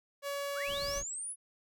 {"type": "tone", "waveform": "sawtooth", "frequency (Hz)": 565, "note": "C#5", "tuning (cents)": 33, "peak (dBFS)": -31, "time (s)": [0.22, 1.03], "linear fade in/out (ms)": 50}
{"type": "linear sweep", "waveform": "sine", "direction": "up", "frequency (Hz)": [1046.5, 10548], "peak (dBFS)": -37, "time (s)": [0.54, 1.36], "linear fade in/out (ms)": 50}
{"type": "noise", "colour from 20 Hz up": "brown", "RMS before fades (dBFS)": -46, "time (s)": [0.67, 1.04], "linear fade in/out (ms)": 20}
{"effects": []}